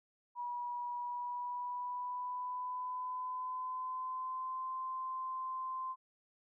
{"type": "tone with pitch glide", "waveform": "sine", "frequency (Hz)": [969, 1038.5], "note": ["B5", "C6"], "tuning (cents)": [-33, -13], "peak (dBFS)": -37, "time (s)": [0.35, 5.96], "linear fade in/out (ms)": 50, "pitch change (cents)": 120, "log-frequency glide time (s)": [0.96, 4.72], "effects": []}